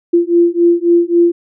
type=beating tone pair; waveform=sine; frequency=341.9 / 345.6 Hz; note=F4 / F4; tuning=-37 / -18 cents; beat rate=3.7 Hz; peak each=-11 dBFS; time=0.13-1.32 s; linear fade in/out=10 ms; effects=none